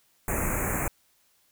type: band-stop noise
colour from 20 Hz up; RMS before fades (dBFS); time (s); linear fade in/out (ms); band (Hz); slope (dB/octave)
pink; -28; 0.28-0.88; 2; 2500 to 6600; 96
effects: white hiss -66 dBFS RMS until 1.51 s